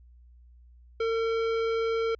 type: tone with hard clipping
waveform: sine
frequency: 453.6 Hz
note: A#4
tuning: 47 cents flat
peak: -27 dBFS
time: 1-2.15 s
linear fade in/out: 5 ms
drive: 14 dB
effects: added 60 Hz sine -51 dBFS peak until 2.19 s + resampled to 16000 Hz